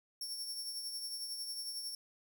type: tone with tremolo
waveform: sawtooth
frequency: 5460 Hz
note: F8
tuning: 40 cents flat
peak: -35 dBFS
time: 0.21-1.95 s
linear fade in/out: 2 ms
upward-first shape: triangle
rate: 11 Hz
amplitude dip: 50%
effects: 12-bit